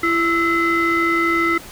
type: tone cluster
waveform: sine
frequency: 335.7 / 1316 / 2040 Hz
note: E4 / E6 / C7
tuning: +32 / -3 / -44 cents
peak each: -18 dBFS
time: 0.03-1.58 s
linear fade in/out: 5 ms
effects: tanh soft clip ceiling -10 dBFS + pink hiss -38 dBFS RMS until 1.71 s